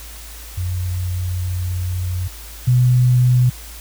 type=tone pair in turn; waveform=sine; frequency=90.4 / 124.71 Hz; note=F#2 / B2; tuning=-40 / +17 cents; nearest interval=tritone; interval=557 cents; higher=second; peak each=-19 / -10 dBFS; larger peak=second; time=0.57-2.28 / 2.67-3.5 s; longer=first; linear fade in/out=10 ms; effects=added 55 Hz sine -35 dBFS peak until 3.8 s + white hiss -38 dBFS RMS until 3.8 s